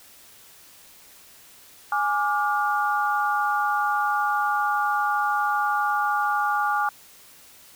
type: chord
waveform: sine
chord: D diminished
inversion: second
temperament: equal with one note detuned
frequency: 830.6 / 1174.7 / 1422.2 Hz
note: Ab5 / D6 / F6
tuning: 0 / 0 / +31 cents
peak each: -24 / -25 / -26 dBFS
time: 1.92-6.89 s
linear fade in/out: 2 ms
effects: white hiss -50 dBFS RMS until 7.75 s